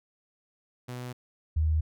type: tone pair in turn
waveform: sawtooth / sine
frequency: 124.2 / 78.24 Hz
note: B2 / D#2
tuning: +10 / +10 cents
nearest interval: minor sixth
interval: 800 cents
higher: first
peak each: -32 / -22 dBFS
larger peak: second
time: 0.88-1.13 / 1.56-1.81 s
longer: neither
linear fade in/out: 10 ms
effects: none